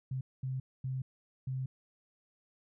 sine tone bursts at uneven times, 130.81 Hz, C3, in tune, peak -33 dBFS, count 4, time 0.11-0.21 / 0.43-0.6 / 0.84-1.02 / 1.47-1.66 s, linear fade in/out 5 ms, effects none

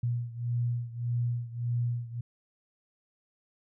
sine beating tone pair, 119.3 / 121 Hz, A#2 / B2, +41 / -35 cents, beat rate 1.7 Hz, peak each -30 / -33 dBFS, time 0.03-2.21 s, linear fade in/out 5 ms, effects none

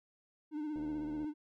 triangle tone with vibrato, 302.5 Hz, D#4, 49 cents flat, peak -34 dBFS, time 0.51-1.34 s, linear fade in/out 50 ms, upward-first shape sine, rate 16 Hz, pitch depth 46 cents each way
click train, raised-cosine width 2 ms, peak -37 dBFS, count 38, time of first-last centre 0.76-1.244 s, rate 76.4 Hz
effects none

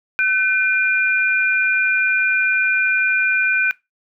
sine tone pair together, 1516.9 / 2408 Hz, F#6 / D7, +43 / +43 cents, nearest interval minor sixth, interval 800 cents, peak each -17 dBFS, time 0.19-3.71 s, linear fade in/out 0 ms, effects noise-tail reverb RT60 0.2 s tail -20 dB re dry

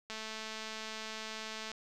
click train, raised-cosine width 0.2 ms, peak -25 dBFS, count 355, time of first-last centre 0.1-1.716 s, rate 219 Hz, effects none

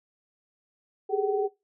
sine tone cluster, 394 / 412.9 / 433 / 760 Hz, G4 / G#4 / A4 / F#5, +9 / -10 / -28 / +46 cents, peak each -31 / -27 / -31 / -32 dBFS, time 1.09-1.48 s, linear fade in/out 20 ms, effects noise-tail reverb RT60 0.2 s tail -18 dB re dry

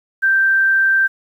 sine tone, 1568 Hz, G6, in tune, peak -11 dBFS, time 0.22-1.08 s, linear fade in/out 20 ms, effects 8-bit

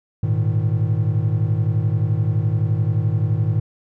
triangle chord, Ab suspended second, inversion none, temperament equal with one note detuned, 104.91 / 116.54 / 155.56 Hz, Ab2 / Bb2 / Eb3, +18 / 0 / 0 cents, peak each -17 / -19 / -21 dBFS, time 0.23-3.6 s, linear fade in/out 5 ms, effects tanh soft clip ceiling -6 dBFS

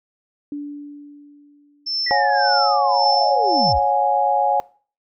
sine tone with exponential decay, 290.1 Hz, D4, 21 cents flat, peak -24 dBFS, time 0.52-2.27 s, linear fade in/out 2 ms, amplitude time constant 380 ms
sine tone with tremolo, 5320 Hz, E8, 15 cents sharp, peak -19 dBFS, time 1.86-3.73 s, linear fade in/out 10 ms, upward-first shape sine, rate 1.8 Hz, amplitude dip 90%
sine linear sweep, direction down, 1975.5 to 39.46 Hz, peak -22 dBFS, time 2.06-3.79 s, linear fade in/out 10 ms
sine chord, C# suspended fourth, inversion none, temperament equal with one note detuned, 554.4 / 722.3 / 830.6 Hz, C#5 / F#5 / G#5, 0 / -42 / 0 cents, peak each -22 / -20 / -17 dBFS, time 2.11-4.6 s, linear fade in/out 0 ms
effects noise-tail reverb RT60 0.4 s tail -21 dB re dry

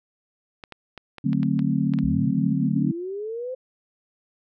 clicks, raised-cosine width 0.3 ms, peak -22 dBFS, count 9, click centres 0.638 / 0.723 / 0.977 / 1.183 / 1.331 / 1.431 / 1.592 / 1.937 / 1.988 s
sine chord, D dominant seventh, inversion none, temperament just, 146.83 / 183.54 / 220.2 / 264.3 Hz, D3 / F#3 / A3 / C4, 0 / -14 / +2 / +18 cents, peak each -25 dBFS, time 1.24-2.92 s, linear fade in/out 10 ms
sine linear sweep, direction up, 52.2 to 522 Hz, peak -28 dBFS, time 2.03-3.55 s, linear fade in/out 10 ms
effects none

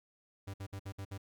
45% pulse tone bursts, 98 Hz, G2, in tune, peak -40 dBFS, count 6, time 0.47-1.179 s, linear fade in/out 10 ms, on 69 ms, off 59 ms, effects 13-bit

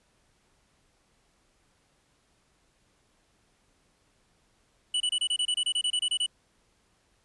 square tone bursts, 2960 Hz, F#7, in tune, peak -25 dBFS, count 15, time 4.94-6.263 s, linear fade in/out 5 ms, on 63 ms, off 27 ms, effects pink hiss -68 dBFS RMS until 7.24 s + resampled to 24000 Hz

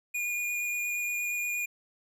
square tone with vibrato, 2436 Hz, D#7, 37 cents flat, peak -30 dBFS, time 0.14-1.66 s, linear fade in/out 10 ms, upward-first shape sine, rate 8.5 Hz, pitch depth 12 cents each way, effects none

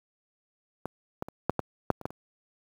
clicks, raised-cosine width 1 ms, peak -18 / -17 / -26 / -9 / -12 / -7 / -26 / -15 / -28 dBFS, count 9, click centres 0.856 / 1.224 / 1.285 / 1.496 / 1.593 / 1.903 / 2.013 / 2.055 / 2.105 s, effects high-pass 80 Hz 12 dB/octave + 8-bit

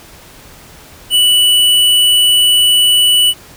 sine tone with hard clipping, 2960 Hz, F#7, in tune, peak -8 dBFS, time 1.1-3.34 s, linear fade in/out 50 ms, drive 14 dB, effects pink hiss -38 dBFS RMS until 3.56 s

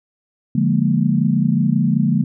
sine chord, Bb dominant seventh, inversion first, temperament equal with one note detuned, 144.98 / 174.61 / 207.7 / 233.1 Hz, D3 / F3 / Ab3 / Bb3, -22 / 0 / 0 / 0 cents, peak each -19 dBFS, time 0.55-2.24 s, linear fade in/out 5 ms, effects none

